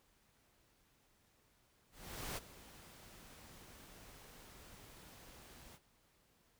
pink noise with ADSR envelope, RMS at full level -42 dBFS, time 1.91-5.79 s, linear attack 460 ms, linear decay 25 ms, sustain -16 dB, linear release 41 ms, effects pink hiss -73 dBFS RMS until 6.59 s

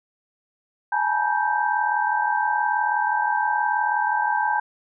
sine tone cluster, 836 / 875 / 961 / 1566 Hz, G#5 / A5 / B5 / G6, +11 / -10 / -48 / -2 cents, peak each -25 dBFS, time 0.92-4.6 s, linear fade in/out 5 ms, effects none

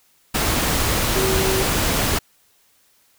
sine tone in noise, 382.1 Hz, G4, 44 cents flat, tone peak -21 dBFS, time 1.15-1.64 s, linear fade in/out 10 ms, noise pink, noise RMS -20 dBFS, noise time 0.34-2.19 s, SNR -4 dB, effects white hiss -59 dBFS RMS until 3.18 s

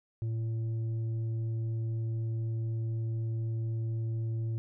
sine tone with tanh clipping, 113 Hz, A2, 47 cents sharp, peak -31 dBFS, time 0.22-4.58 s, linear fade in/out 0 ms, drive 5 dB, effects none

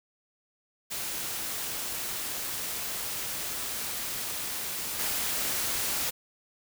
white noise with level steps, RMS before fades -34 / -30 dBFS, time 0.9-6.11 s, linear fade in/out 20 ms, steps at 4.99 s, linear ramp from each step 5 ms, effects none

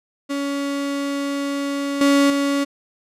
35% pulse tone with level steps, 281 Hz, C#4, 24 cents sharp, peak -20 / -11 / -16 dBFS, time 0.29-2.65 s, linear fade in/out 20 ms, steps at 2.01 / 2.3 s, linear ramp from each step 2 ms, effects low-pass 10000 Hz 12 dB/octave

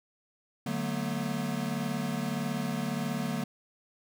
square chord, B minor seventh, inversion first, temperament equal with one note detuned, 146.83 / 185 / 220 / 241.6 Hz, D3 / F#3 / A3 / B3, 0 / 0 / 0 / -38 cents, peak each -37 / -37 / -36 / -36 dBFS, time 0.66-3.44 s, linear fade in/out 5 ms, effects none

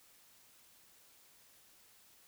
silence, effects white hiss -64 dBFS RMS until 2.27 s

